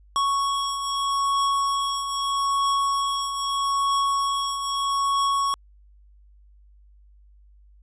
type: beating tone pair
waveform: square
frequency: 1108.7 / 1109.49 Hz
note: C#6 / C#6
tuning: 0 / +1 cents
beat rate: 0.79 Hz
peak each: -31 / -23 dBFS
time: 0.16-5.54 s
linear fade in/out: 0 ms
effects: added 50 Hz sine -50 dBFS peak until 7.82 s + resampled to 22050 Hz